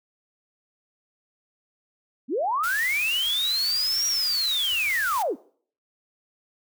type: linear two-way sweep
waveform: sine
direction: up then down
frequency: 209.8 to 5720 to 209.8 Hz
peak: -22 dBFS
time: 2.28-5.36 s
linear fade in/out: 50 ms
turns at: 4.07 s
type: band-stop noise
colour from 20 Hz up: white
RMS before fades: -35 dBFS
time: 2.63-5.23 s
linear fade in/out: 10 ms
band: 110 to 1100 Hz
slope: 24 dB/octave
effects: noise-tail reverb RT60 0.5 s tail -20 dB re dry